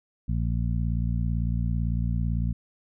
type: harmonic tone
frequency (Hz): 57.9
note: A#1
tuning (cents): -11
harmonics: 1 / 2 / 3 / 4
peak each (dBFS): -26 / -28 / -31 / -36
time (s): 0.28-2.53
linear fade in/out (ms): 10
effects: none